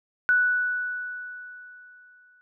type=tone with exponential decay; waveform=sine; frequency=1480 Hz; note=F#6; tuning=in tune; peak=-16 dBFS; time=0.29-2.41 s; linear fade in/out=0 ms; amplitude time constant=460 ms; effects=none